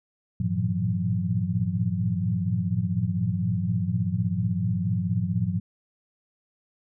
sine tone cluster, 98.2 / 113.7 / 117.9 / 163.1 / 179.4 Hz, G2 / A#2 / A#2 / E3 / F3, +4 / -43 / +20 / -18 / +47 cents, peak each -29 / -29 / -32 / -31 / -27 dBFS, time 0.4-5.6 s, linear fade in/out 5 ms, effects none

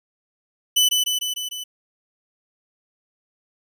sawtooth tone with echo, 2994 Hz, F#7, 20 cents sharp, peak -11 dBFS, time 0.76-0.89 s, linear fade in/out 10 ms, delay 150 ms, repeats 5, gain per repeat -3 dB, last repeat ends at 1.64 s, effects none

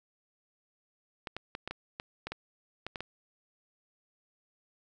clicks, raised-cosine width 0.3 ms, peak -21 dBFS, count 11, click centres 1.272 / 1.366 / 1.551 / 1.676 / 1.71 / 1.999 / 2.27 / 2.32 / 2.866 / 2.958 / 3.006 s, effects none

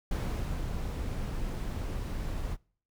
brown noise with ADSR envelope, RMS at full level -30 dBFS, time 0.11-2.57 s, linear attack 4 ms, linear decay 490 ms, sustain -4 dB, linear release 45 ms, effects noise-tail reverb RT60 0.5 s tail -26 dB re dry

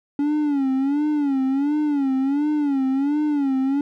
triangle tone with vibrato, 282.1 Hz, C#4, 30 cents sharp, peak -16 dBFS, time 0.19-3.81 s, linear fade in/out 2 ms, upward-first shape sine, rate 1.4 Hz, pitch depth 120 cents each way, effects none

